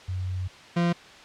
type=tone pair in turn; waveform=sine / 40% pulse; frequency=92.3 / 172.24 Hz; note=F#2 / F3; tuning=-4 / -24 cents; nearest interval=major seventh; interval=1080 cents; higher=second; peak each=-27 / -20 dBFS; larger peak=second; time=0.08-0.48 / 0.76-0.93 s; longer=first; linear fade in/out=10 ms; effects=white hiss -47 dBFS RMS until 1.24 s + low-pass 4000 Hz 12 dB/octave